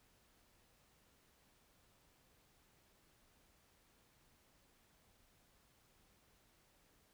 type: silence
effects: pink hiss -72 dBFS RMS until 7.13 s